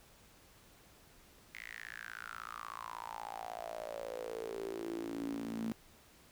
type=tone with high-pass filter sweep; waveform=sawtooth; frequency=56.4 Hz; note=A1; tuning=44 cents sharp; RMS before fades=-43 dBFS; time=1.54-5.72 s; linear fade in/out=0 ms; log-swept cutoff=2100 to 220 Hz; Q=8.6; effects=pink hiss -62 dBFS RMS until 6.31 s